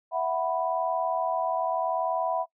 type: chord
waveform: sine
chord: E suspended second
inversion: none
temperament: equal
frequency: 659.3 / 740 / 987.8 Hz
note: E5 / F#5 / B5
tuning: 0 / 0 / 0 cents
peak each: -28 / -29 / -30 dBFS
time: 0.11-2.46 s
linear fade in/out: 50 ms
effects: noise-tail reverb RT60 0.1 s tail -24 dB re dry